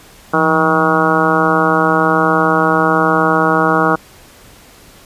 harmonic tone with a mistuned harmonic, 158.9 Hz, D#3, 37 cents sharp, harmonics 1 / 2 / 3 / 4 / 5 / 6 / 7 / 8 / 9, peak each -20 / -18 / -18 / -20 / -19 / -22 / -18 / -18 / -18 dBFS, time 0.33-3.96 s, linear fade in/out 10 ms, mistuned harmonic 1, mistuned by +120 cents, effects pink hiss -42 dBFS RMS until 5.05 s + resampled to 32000 Hz

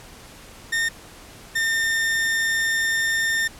40% pulse tone pair in turn, 1827 / 1810.2 Hz, A#6 / A6, -35 / +49 cents, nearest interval unison, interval 16 cents, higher first, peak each -19 dBFS, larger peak neither, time 0.72-0.89 / 1.55-3.48 s, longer second, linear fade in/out 10 ms, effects pink hiss -44 dBFS RMS until 3.59 s + low-pass 12000 Hz 12 dB/octave

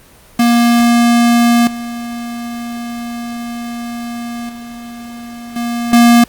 square tone with level steps, 236.7 Hz, A#3, 27 cents sharp, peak -8 / -22 / -28 / -17 / -5 dBFS, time 0.39-6.24 s, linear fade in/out 5 ms, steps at 1.67 / 4.49 / 5.56 / 5.93 s, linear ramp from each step 2 ms, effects pink hiss -43 dBFS RMS until 6.28 s + Opus 24 kbps

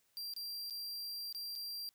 45% pulse tone with dropouts, 4736 Hz, D8, 14 cents sharp, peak -40 dBFS, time 0.17-1.89 s, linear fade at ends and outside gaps 0 ms, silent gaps 0.337-0.364 / 0.699-0.707 / 1.326-1.348 / 1.554-1.559 s, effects white hiss -75 dBFS RMS until 1.94 s

